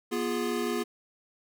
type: chord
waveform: square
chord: F diminished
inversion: second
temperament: equal with one note detuned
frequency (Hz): 242.4 / 349.2 / 415.3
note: Cb4 / F4 / Ab4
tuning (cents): -32 / 0 / 0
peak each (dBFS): -33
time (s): 0.11-0.84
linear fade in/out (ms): 20
effects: none